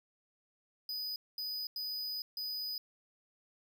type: tone bursts at uneven times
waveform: square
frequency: 4978 Hz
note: D#8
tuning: in tune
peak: -37 dBFS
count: 4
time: 0.89-1.16 / 1.38-1.67 / 1.76-2.22 / 2.37-2.78 s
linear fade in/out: 2 ms
effects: none